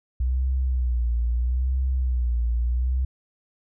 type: tone with vibrato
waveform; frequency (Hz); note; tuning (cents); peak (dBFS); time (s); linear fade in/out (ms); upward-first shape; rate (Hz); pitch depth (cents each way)
sine; 61.74; B1; 0; -20; 0.2-3.05; 5; sine; 0.77; 93
effects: none